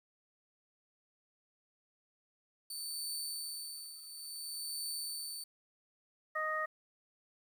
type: tone with tremolo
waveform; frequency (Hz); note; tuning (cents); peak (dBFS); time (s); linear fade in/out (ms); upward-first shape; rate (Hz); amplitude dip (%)
20% pulse; 4538; C#8; +40; -31; 2.7-5.44; 5; triangle; 0.57; 75
type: harmonic tone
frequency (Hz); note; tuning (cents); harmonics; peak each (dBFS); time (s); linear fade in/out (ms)
622.3; D#5; 0; 1 / 2 / 3; -40 / -36 / -37; 6.35-6.66; 10
effects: 11-bit